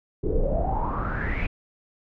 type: noise with low-pass filter sweep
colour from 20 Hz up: brown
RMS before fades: -25 dBFS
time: 0.23-1.47 s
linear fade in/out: 10 ms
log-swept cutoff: 380 to 2500 Hz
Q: 9.8
effects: none